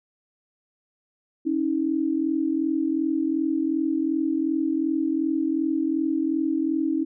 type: tone pair together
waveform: sine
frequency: 277.2 / 319.9 Hz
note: C#4 / D#4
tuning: 0 / +48 cents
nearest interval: major second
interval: 248 cents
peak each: -25 / -23 dBFS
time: 1.45-7.05 s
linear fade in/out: 20 ms
effects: none